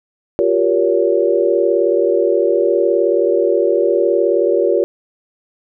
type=chord; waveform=sine; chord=G half-diminished seventh; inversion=third; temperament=just; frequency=352.8 / 392 / 470.4 / 564.5 Hz; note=F4 / G4 / Bb4 / Db5; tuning=+18 / 0 / +16 / +31 cents; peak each=-17 dBFS; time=0.39-4.84 s; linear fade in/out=0 ms; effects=none